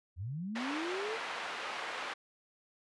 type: linear sweep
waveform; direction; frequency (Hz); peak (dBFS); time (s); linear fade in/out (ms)
sine; up; 77.78 to 466.2; -36; 0.16-1.19; 50
type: band-pass noise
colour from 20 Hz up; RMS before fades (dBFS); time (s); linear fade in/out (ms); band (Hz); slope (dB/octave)
pink; -40; 0.55-2.14; 10; 750 to 2800; 12
effects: resampled to 24000 Hz